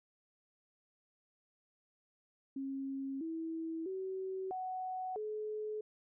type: tone with pitch steps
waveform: sine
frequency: 271 / 325.3 / 379.1 / 744 / 427.4 Hz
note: C#4 / E4 / F#4 / F#5 / G#4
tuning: -39 / -23 / +42 / +9 / +50 cents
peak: -37 dBFS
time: 2.56-5.81 s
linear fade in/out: 5 ms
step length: 650 ms
effects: none